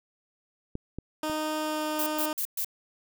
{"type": "clicks", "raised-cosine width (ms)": 3, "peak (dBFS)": [-20, -22, -29], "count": 3, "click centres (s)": [0.754, 0.986, 1.298]}
{"type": "tone with pitch glide", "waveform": "15% pulse", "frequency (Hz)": [308.9, 306.8], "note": ["D#4", "D#4"], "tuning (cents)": [-12, -24], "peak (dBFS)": -22, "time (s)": [1.23, 2.33], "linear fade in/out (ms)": 2, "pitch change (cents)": -12, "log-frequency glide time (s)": [1.58, 1.84]}
{"type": "noise bursts", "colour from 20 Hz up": "violet", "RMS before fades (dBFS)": -30, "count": 4, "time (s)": [1.99, 2.646], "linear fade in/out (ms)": 2, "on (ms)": 74, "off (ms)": 120}
{"effects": []}